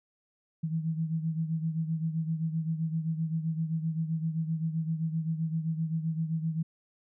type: beating tone pair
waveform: sine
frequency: 160 / 167.7 Hz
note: D#3 / E3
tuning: +49 / +30 cents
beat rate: 7.7 Hz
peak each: -29 / -35 dBFS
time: 0.63-6.63 s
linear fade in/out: 10 ms
effects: none